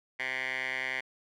10% pulse tone with band-pass filter, 130.2 Hz, C3, 8 cents flat, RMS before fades -34 dBFS, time 0.19-1.01 s, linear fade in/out 10 ms, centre 2100 Hz, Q 4.3, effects none

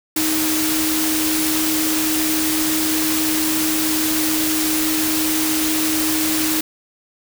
sine tone in noise, 313.4 Hz, D#4, 13 cents sharp, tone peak -20 dBFS, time 0.16-6.61 s, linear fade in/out 5 ms, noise white, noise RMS -21 dBFS, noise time 0.16-6.61 s, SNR -2 dB, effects none

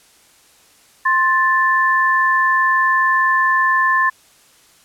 sine tone pair together, 1053.2 / 1758 Hz, C6 / A6, +11 / -2 cents, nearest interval major sixth, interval 887 cents, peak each -15 / -15 dBFS, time 1.05-4.1 s, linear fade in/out 10 ms, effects white hiss -51 dBFS RMS until 4.84 s + low-pass 11000 Hz 12 dB/octave

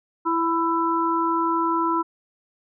harmonic tone, 331.9 Hz, E4, 12 cents sharp, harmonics 1 / 3 / 4, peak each -24 / -22 / -26 dBFS, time 0.25-2.03 s, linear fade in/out 20 ms, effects none

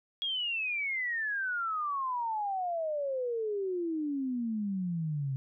sine exponential sweep, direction down, 3322 to 130.81 Hz, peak -30 dBFS, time 0.22-5.36 s, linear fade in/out 0 ms, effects none

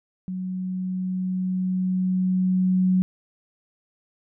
sine tone with level ramp, 185 Hz, F#3, in tune, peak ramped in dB -27 to -16 dBFS, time 0.28-3.02 s, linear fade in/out 0 ms, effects none

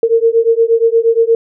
sine beating tone pair, 453.9 / 462.4 Hz, A#4 / A#4, -46 / -14 cents, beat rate 8.5 Hz, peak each -11 dBFS, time 0.03-1.35 s, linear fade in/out 2 ms, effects none

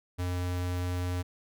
square tone, 89.5 Hz, F2, 43 cents sharp, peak -30 dBFS, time 0.18-1.23 s, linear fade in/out 20 ms, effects none

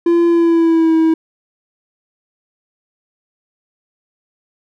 triangle tone with pitch glide, 341 to 322.6 Hz, F4 to E4, -41 to -37 cents, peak -7 dBFS, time 0.06-1.14 s, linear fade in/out 5 ms, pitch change -96 cents, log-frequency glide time 0.27-0.95 s, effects none

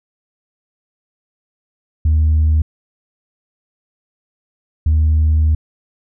sine tone pair in turn, 77.78 / 77.78 Hz, D#2 / D#2, 0 / 0 cents, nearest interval unison, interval 0 cents, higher neither, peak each -8 dBFS, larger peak neither, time 2.05-2.62 / 4.86-5.55 s, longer second, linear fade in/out 5 ms, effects tanh soft clip ceiling -8 dBFS

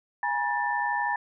sine tone cluster, 827 / 959 / 1772 Hz, G#5 / A#5 / A6, -8 / +49 / +12 cents, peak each -29 dBFS, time 0.23-1.16 s, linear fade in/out 2 ms, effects none

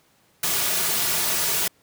white noise with comb filter, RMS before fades -23 dBFS, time 0.43-1.68 s, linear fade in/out 5 ms, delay 3.8 ms, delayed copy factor -0.55, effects pink hiss -61 dBFS RMS until 1.82 s + high-pass 100 Hz 12 dB/octave

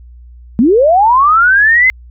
sine linear sweep, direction up, 206.3 to 2087 Hz, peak -5 dBFS, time 0.59-1.9 s, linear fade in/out 0 ms, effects added 60 Hz sine -33 dBFS peak until 2.1 s

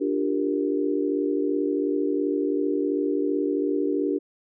sine chord, G minor seventh, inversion second, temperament equal with one note detuned, 293.7 / 349.2 / 392 / 464.3 Hz, D4 / F4 / G4 / Bb4, 0 / 0 / 0 / -7 cents, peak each -25 / -31 / -26 / -30 dBFS, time 0-4.19 s, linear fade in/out 20 ms, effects none

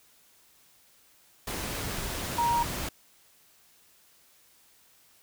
sine tone in noise, 943 Hz, A#5, 20 cents sharp, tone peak -23 dBFS, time 2.38-2.63 s, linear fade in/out 5 ms, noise pink, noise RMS -34 dBFS, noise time 1.47-2.89 s, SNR +8 dB, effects white hiss -61 dBFS RMS until 5.22 s

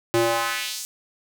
square tone with high-pass filter sweep, 115.6 Hz, A#2, 14 cents flat, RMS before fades -24 dBFS, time 0.14-0.85 s, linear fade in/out 0 ms, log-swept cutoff 260 to 7200 Hz, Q 1.5, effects none

